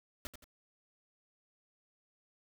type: noise with echo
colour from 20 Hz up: pink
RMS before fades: -42 dBFS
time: 0.25-0.27 s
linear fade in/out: 0 ms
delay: 86 ms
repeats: 2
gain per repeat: -8 dB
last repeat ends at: 0.442 s
effects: none